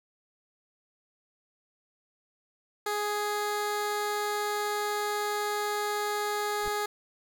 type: tone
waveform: 15% pulse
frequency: 416.1 Hz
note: G#4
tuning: 3 cents sharp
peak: -22 dBFS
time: 2.86-6.86 s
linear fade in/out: 5 ms
type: noise with exponential growth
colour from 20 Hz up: brown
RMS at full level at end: -35 dBFS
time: 6.58-6.68 s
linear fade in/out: 1 ms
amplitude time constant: 20 ms
effects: none